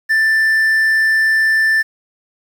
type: tone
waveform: triangle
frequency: 1771 Hz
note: A6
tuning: 11 cents sharp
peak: -9 dBFS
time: 0.09-1.83 s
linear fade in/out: 20 ms
effects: 7-bit